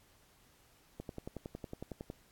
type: click train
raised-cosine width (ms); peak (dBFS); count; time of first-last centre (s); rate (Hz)
2; -28; 13; 1-2.101; 10.9
effects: pink hiss -66 dBFS RMS until 2.31 s + AAC 64 kbps